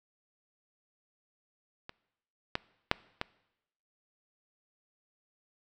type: clicks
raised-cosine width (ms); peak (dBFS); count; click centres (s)
0.3; -26 / -13 / -7 / -15; 4; 1.894 / 2.554 / 2.914 / 3.214
effects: noise-tail reverb RT60 0.9 s tail -22 dB re dry